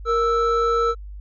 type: tone pair together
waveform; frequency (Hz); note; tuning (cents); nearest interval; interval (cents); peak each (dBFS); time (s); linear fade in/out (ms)
triangle; 466.2 / 1318.6; A#4 / E6; 0 / 0; octave + tritone; 1800; -18; 0.05-0.95; 50
effects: added 50 Hz sine -33 dBFS peak until 1.2 s + resampled to 16000 Hz

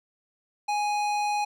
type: tone with hard clipping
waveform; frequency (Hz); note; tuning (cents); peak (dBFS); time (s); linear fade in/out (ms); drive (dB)
sine; 830.6; G#5; 0; -26; 0.68-1.45; 10; 15
effects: none

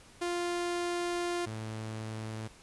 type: tone pair in turn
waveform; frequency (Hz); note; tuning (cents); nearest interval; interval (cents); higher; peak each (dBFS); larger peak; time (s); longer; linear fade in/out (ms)
sawtooth; 349.2 / 109.99; F4 / A2; 0 / 0; octave + minor sixth; 2000; first; -27 / -33; first; 0.21-1.46 / 1.46-2.48; first; 10
effects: pink hiss -56 dBFS RMS until 2.62 s + resampled to 24000 Hz

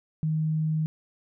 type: tone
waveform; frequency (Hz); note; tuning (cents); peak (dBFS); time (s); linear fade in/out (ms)
sine; 156.6; D#3; +11; -23; 0.23-0.86; 0
effects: none

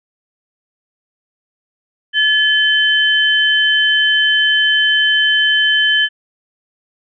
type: tone pair together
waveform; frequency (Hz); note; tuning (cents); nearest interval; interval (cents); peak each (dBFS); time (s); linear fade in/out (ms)
sine; 1718 / 3074; A6 / G7; -42 / -35; minor seventh; 1007; -13; 2.13-6.09; 50
effects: none

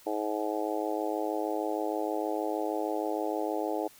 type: harmonic tone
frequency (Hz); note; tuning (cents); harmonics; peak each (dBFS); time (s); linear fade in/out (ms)
106.4; G#2; +42; 3 / 4 / 5 / 6 / 7 / 8; -34 / -35 / -36 / -37 / -37 / -38; 0.06-3.88; 10
effects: white hiss -56 dBFS RMS until 3.99 s

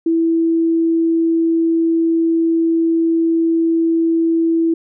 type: tone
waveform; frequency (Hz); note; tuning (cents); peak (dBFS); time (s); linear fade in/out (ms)
sine; 329.6; E4; 0; -12; 0.06-4.74; 5
effects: none

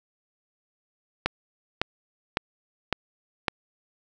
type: click train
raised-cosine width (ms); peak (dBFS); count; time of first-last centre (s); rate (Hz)
0.3; -6; 5; 1.26-3.482; 1.8
effects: none

